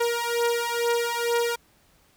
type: beating tone pair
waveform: sawtooth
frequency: 470.4 / 472.6 Hz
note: A#4 / A#4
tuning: +16 / +24 cents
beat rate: 2.2 Hz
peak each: -22 dBFS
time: 0-1.56 s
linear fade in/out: 10 ms
effects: pink hiss -61 dBFS RMS until 2.16 s